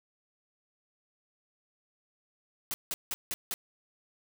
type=noise bursts; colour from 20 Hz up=white; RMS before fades=-34 dBFS; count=5; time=2.71-3.54 s; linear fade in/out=0 ms; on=30 ms; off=170 ms; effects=none

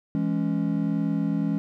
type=chord; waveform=triangle; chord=C# minor; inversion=first; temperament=just; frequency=166.31 / 207.9 / 277.2 Hz; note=E3 / G#3 / C#4; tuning=+16 / +2 / 0 cents; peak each=-25 dBFS; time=0.15-1.58 s; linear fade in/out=0 ms; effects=none

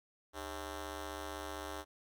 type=ring-modulated tone; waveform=10% pulse; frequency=236.3 Hz; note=A#3; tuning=24 cents sharp; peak=-30 dBFS; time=0.33-1.85 s; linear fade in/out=50 ms; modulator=166 Hz; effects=none

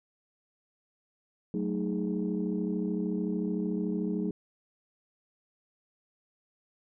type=tone cluster; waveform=sine; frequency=187.1 / 220.6 / 310.8 / 416.1 Hz; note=F#3 / A3 / D#4 / G#4; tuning=+20 / +5 / -2 / +3 cents; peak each=-31 / -33 / -34 / -36 dBFS; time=1.54-4.31 s; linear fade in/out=2 ms; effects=tanh soft clip ceiling -20 dBFS

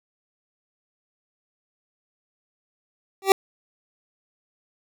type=tone with exponential growth; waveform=25% pulse; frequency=387.8 Hz; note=G4; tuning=19 cents flat; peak=-4 dBFS; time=3.22-3.32 s; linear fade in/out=1 ms; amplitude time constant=21 ms; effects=none

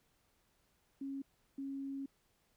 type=tone bursts at uneven times; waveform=sine; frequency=273.8 Hz; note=C#4; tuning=21 cents flat; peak=-39 dBFS; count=2; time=1.01-1.22 / 1.58-2.06 s; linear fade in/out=5 ms; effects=pink hiss -75 dBFS RMS until 2.56 s

